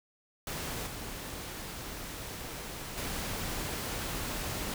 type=noise with level steps; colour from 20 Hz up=pink; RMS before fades=-37 / -41 / -36 dBFS; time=0.47-4.74 s; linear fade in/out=2 ms; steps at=0.86 / 2.97 s; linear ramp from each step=10 ms; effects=none